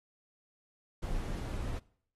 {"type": "noise", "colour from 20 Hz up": "brown", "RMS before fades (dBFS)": -36, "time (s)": [1.02, 1.79], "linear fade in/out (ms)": 10, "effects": ["noise-tail reverb RT60 0.6 s tail -22 dB re dry", "AAC 32 kbps"]}